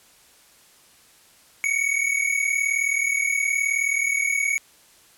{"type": "tone pair together", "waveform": "square", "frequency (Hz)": [2213, 2252], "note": ["C#7", "C#7"], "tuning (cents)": [-3, 27], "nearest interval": "unison", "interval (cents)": 30, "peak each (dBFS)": -24, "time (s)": [1.64, 4.58], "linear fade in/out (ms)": 0, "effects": ["white hiss -54 dBFS RMS until 5.17 s", "low-pass 12000 Hz 12 dB/octave"]}